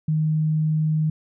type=tone; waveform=sine; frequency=155.56 Hz; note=D#3; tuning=in tune; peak=-18 dBFS; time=0.08-1.1 s; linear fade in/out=5 ms; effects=none